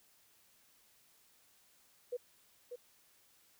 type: tone with echo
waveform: sine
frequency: 490 Hz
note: B4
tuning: 14 cents flat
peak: -35 dBFS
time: 2.12-2.17 s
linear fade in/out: 10 ms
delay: 590 ms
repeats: 1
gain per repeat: -7 dB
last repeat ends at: 2.76 s
effects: white hiss -68 dBFS RMS until 3.59 s